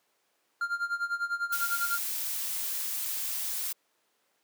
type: tone with tremolo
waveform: triangle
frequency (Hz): 1396.9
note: F6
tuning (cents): 0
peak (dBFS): -24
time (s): 0.61-1.98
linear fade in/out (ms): 2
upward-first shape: sine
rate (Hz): 10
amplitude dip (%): 85
type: noise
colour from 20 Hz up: blue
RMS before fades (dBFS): -33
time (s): 1.52-3.73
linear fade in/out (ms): 10
effects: pink hiss -72 dBFS RMS until 4.43 s + high-pass 400 Hz 12 dB/octave